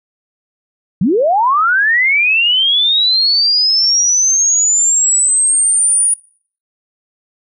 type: linear sweep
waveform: sine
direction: up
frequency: 151.4 to 9670 Hz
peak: -9 dBFS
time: 1.01-6.14 s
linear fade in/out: 5 ms
effects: noise-tail reverb RT60 0.5 s tail -23 dB re dry